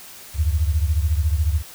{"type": "beating tone pair", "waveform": "sine", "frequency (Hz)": [73.42, 87.42], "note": ["D2", "F2"], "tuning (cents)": [0, 2], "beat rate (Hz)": 14, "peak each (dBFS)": [-18, -22], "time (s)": [0.34, 1.63], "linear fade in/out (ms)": 50, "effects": ["white hiss -41 dBFS RMS until 1.74 s"]}